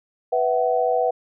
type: chord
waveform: sine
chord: B suspended fourth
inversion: none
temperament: equal with one note detuned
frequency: 493.9 / 659.3 / 753.8 Hz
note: B4 / E5 / F#5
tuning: 0 / 0 / +32 cents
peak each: -21 / -23 / -22 dBFS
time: 0.32-1.11 s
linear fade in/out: 10 ms
effects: none